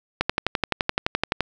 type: click train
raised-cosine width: 0.3 ms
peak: -4 dBFS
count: 15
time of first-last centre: 0.21-1.407 s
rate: 11.7 Hz
effects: none